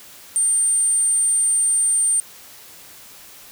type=tone; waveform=sine; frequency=8860 Hz; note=C#9; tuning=2 cents flat; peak=-15 dBFS; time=0.36-2.2 s; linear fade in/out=0 ms; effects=white hiss -43 dBFS RMS until 3.51 s